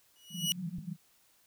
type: tone with exponential growth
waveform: sawtooth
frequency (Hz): 2923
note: F#7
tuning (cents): -22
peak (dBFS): -22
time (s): 0.16-0.52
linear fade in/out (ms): 0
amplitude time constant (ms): 78
type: band-pass noise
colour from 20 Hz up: white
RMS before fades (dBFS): -40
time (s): 0.3-0.97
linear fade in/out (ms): 50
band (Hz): 160 to 190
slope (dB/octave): 96
type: click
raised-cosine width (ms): 5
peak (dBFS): -32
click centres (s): 0.785
effects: white hiss -67 dBFS RMS until 1.46 s